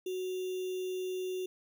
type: tone with sample-and-hold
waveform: sine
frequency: 370 Hz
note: F#4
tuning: in tune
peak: -33 dBFS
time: 0.06-1.46 s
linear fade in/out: 5 ms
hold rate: 3150 Hz
effects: none